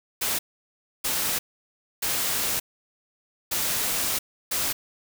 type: noise bursts at uneven times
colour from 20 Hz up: white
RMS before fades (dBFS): -26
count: 5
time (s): 0.21-0.39 / 1.04-1.39 / 2.02-2.6 / 3.51-4.19 / 4.51-4.73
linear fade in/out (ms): 10
effects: none